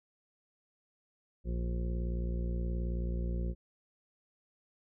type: harmonic tone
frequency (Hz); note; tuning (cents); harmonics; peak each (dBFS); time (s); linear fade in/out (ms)
58.8; A#1; +16; 1 / 2 / 3 / 4 / 6 / 7 / 8 / 9; -32 / -43 / -40 / -48 / -46 / -52 / -56 / -51; 1.44-3.55; 50
effects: none